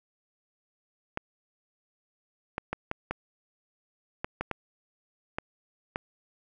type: clicks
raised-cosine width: 0.5 ms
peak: -15 dBFS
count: 10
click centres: 1.174 / 2.581 / 2.73 / 2.914 / 3.11 / 4.245 / 4.41 / 4.513 / 5.385 / 5.959 s
effects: none